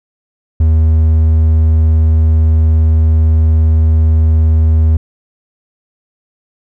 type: tone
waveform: triangle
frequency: 79.4 Hz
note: D#2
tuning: 36 cents sharp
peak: -4 dBFS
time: 0.6-4.97 s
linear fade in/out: 5 ms
effects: none